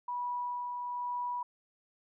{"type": "tone with tremolo", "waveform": "sine", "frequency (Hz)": 977, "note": "B5", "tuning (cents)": -19, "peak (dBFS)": -32, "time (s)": [0.08, 1.43], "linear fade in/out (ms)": 5, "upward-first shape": "sine", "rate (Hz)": 1.1, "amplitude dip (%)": 30, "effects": []}